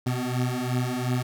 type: beating tone pair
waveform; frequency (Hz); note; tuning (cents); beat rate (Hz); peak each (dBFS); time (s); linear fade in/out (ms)
25% pulse; 123.8 / 126.6; B2 / B2; +5 / +43; 2.8; -24; 0.06-1.23; 10
effects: none